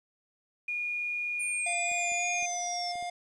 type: tone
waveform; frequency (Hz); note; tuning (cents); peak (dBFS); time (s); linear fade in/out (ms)
sine; 2436; D#7; -37; -30; 0.68-2.46; 5
type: exponential sweep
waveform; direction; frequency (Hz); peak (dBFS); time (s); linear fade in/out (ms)
sine; down; 9140 to 5274; -34; 1.39-2.93; 20
type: tone with pitch glide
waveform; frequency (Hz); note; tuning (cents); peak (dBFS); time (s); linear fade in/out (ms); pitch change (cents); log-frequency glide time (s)
square; 698.5 to 706.2; F5 to F5; 0 to +19; -34; 1.66-3.1; 5; +19; 2.17-2.24
type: clicks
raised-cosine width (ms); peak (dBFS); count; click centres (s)
2; -40; 5; 1.916 / 2.119 / 2.426 / 2.956 / 3.026
effects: resampled to 22050 Hz + 10-bit